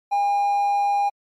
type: tone with amplitude modulation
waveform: triangle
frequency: 810 Hz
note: G#5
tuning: 43 cents flat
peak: -14 dBFS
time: 0.11-1.1 s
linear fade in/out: 20 ms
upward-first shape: sine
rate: 173 Hz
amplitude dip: 25%
effects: tanh soft clip ceiling -10 dBFS + MP3 64 kbps